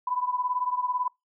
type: beating tone pair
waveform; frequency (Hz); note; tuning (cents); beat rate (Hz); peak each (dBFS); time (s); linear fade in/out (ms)
sine; 991 / 1009; B5 / B5; +6 / +37; 18; -27 / -30; 0.07-1.08; 5
effects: noise-tail reverb RT60 0.2 s tail -25 dB re dry